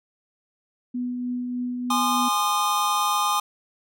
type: tone with tremolo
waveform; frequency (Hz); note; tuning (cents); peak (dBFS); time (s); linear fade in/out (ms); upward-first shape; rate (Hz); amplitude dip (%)
sine; 246.9; B3; 0; -24; 0.94-2.29; 10; triangle; 3.3; 30
type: chord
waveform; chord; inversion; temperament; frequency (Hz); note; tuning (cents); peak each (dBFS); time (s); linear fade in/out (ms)
square; Ab major; none; equal with one note detuned; 830.6 / 1046.5 / 1217.5; Ab5 / C6 / Eb6; 0 / 0 / -38; -27 / -27 / -24; 1.9-3.4; 5
effects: none